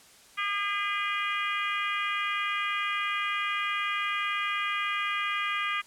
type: harmonic tone with a mistuned harmonic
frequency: 405.4 Hz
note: G#4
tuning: 42 cents flat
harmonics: 3 / 4 / 5 / 6 / 7 / 8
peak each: -31 / -37 / -33 / -34 / -39 / -40 dBFS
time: 0.37-5.82 s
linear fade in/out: 20 ms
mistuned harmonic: 7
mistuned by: +19 cents
effects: white hiss -55 dBFS RMS until 5.86 s + low-pass 10000 Hz 12 dB/octave